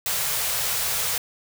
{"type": "band-stop noise", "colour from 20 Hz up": "white", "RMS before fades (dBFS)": -25, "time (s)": [0.06, 1.18], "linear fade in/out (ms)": 2, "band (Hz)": [170, 420], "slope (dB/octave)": 48, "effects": []}